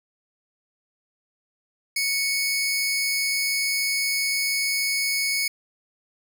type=tone pair together; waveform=sawtooth; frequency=2217 / 5035 Hz; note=C#7 / D#8; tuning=0 / +20 cents; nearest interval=octave + major second; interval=1420 cents; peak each=-20 / -25 dBFS; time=1.96-5.48 s; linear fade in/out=5 ms; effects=none